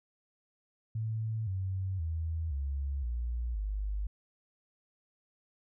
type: tone with pitch steps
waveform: sine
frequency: 110.6 / 94.63 / 80.96 / 69.27 / 59.27 / 50.71 Hz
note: A2 / F#2 / E2 / C#2 / A#1 / G#1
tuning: +9 / +39 / -31 / -1 / +29 / -41 cents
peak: -31 dBFS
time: 0.95-4.07 s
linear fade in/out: 5 ms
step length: 520 ms
effects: none